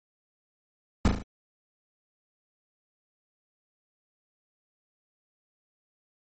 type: noise with echo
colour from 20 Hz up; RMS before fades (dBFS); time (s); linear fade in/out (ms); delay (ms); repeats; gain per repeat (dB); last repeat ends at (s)
brown; -18; 1.05-1.08; 2; 36; 4; -5; 1.224
effects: MP3 32 kbps